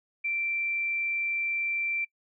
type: tone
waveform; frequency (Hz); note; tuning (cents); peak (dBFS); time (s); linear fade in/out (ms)
sine; 2349; D7; 0; -27; 0.24-2.05; 10
effects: noise-tail reverb RT60 0.1 s tail -25 dB re dry